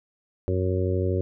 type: harmonic tone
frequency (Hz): 92.5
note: F#2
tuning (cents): 0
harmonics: 1 / 2 / 3 / 4 / 5 / 6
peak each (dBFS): -24 / -34 / -33 / -28 / -31 / -33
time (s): 0.48-1.21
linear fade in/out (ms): 0
effects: none